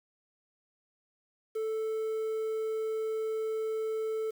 triangle tone with quantisation, 440 Hz, A4, in tune, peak -28 dBFS, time 1.55-4.31 s, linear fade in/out 10 ms, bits 9, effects none

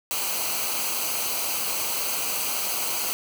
white noise with comb filter, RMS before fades -27 dBFS, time 0.11-3.13 s, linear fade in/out 0 ms, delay 0.56 ms, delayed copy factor -0.65, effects none

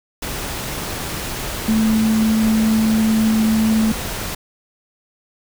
sine tone in noise, 220 Hz, A3, in tune, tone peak -13 dBFS, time 1.68-3.92 s, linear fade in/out 5 ms, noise pink, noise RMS -26 dBFS, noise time 0.22-4.35 s, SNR +10 dB, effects none

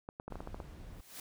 clicks, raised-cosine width 1 ms, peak -28 dBFS, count 9, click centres 0.089 / 0.199 / 0.28 / 0.323 / 0.356 / 0.405 / 0.474 / 0.545 / 0.602 s
brown noise, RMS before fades -48 dBFS, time 0.3-1.01 s, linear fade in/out 5 ms
white noise with exponential growth, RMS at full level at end -44 dBFS, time 0.84-1.2 s, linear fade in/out 2 ms, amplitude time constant 77 ms
effects none

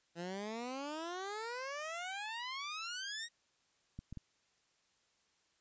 15% pulse exponential sweep, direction up, 166.3 to 1909 Hz, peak -34 dBFS, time 0.15-3.29 s, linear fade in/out 50 ms
clicks, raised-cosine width 5 ms, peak -33 dBFS, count 3, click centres 3.99 / 4.126 / 4.173 s
effects white hiss -75 dBFS RMS until 5.6 s + resampled to 16000 Hz

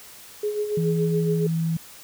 sine tone with tremolo, 419.1 Hz, G#4, 16 cents sharp, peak -21 dBFS, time 0.43-1.47 s, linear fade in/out 5 ms, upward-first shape sine, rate 7.1 Hz, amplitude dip 55%
sine tone with pitch glide, 164.81 to 163.77 Hz, E3 to E3, 0 to -11 cents, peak -21 dBFS, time 0.77-1.77 s, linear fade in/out 5 ms, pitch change -11 cents, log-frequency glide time 1.08-1.44 s
effects white hiss -45 dBFS RMS until 2.03 s

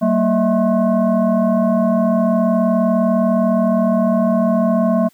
sine tone with frequency modulation, 231.3 Hz, A#3, 13 cents flat, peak -12 dBFS, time 0.01-5.09 s, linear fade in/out 20 ms, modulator 423 Hz, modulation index 1.3, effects white hiss -55 dBFS RMS until 5.13 s

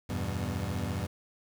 25% pulse chord, E minor, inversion none, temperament equal with one note detuned, 83.27 / 98 / 123.47 Hz, E2 / G2 / B2, +18 / 0 / 0 cents, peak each -32 / -31 / -34 dBFS, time 0.09-1.07 s, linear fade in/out 10 ms, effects 9-bit

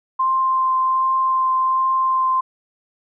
sine tone with vibrato, 1046.5 Hz, C6, in tune, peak -15 dBFS, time 0.19-2.41 s, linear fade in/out 10 ms, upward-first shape triangle, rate 1.3 Hz, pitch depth 9 cents each way, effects none

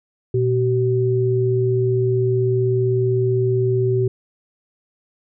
sine tone pair together, 120.15 / 380.9 Hz, B2 / G4, -47 / -50 cents, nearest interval octave + minor sixth, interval 1997 cents, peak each -18 dBFS, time 0.34-4.08 s, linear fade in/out 5 ms, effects none

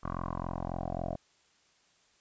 10% pulse tone with low-pass filter sweep, 43.69 Hz, F1, 1 cent sharp, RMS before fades -36 dBFS, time 0.03-1.16 s, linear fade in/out 10 ms, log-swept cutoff 1200 to 650 Hz, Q 5, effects white hiss -67 dBFS RMS until 2.2 s + resampled to 16000 Hz

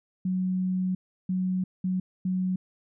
sine tone bursts at uneven times, 185 Hz, F#3, in tune, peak -24 dBFS, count 4, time 0.25-0.95 / 1.29-1.64 / 1.84-2 / 2.25-2.56 s, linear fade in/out 5 ms, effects none

